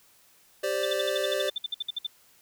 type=chord; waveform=square; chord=G suspended fourth; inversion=none; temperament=equal; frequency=392 / 523.3 / 587.3 Hz; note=G4 / C5 / D5; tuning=0 / 0 / 0 cents; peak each=-33 / -32 / -30 dBFS; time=0.63-1.5 s; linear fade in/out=10 ms
type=tone bursts; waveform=sine; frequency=3549 Hz; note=A7; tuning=14 cents sharp; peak=-27 dBFS; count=16; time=0.83-2.068 s; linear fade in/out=5 ms; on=23 ms; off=58 ms
effects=white hiss -60 dBFS RMS until 2.41 s